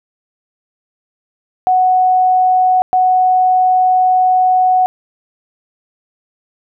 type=tone bursts at uneven times; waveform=sine; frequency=740 Hz; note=F#5; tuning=in tune; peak=-8 dBFS; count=2; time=1.67-2.82 / 2.93-4.86 s; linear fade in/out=0 ms; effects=none